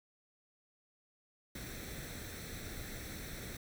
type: noise with comb filter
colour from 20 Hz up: pink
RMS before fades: -45 dBFS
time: 1.55-3.57 s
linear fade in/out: 5 ms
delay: 0.51 ms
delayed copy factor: +0.65
effects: none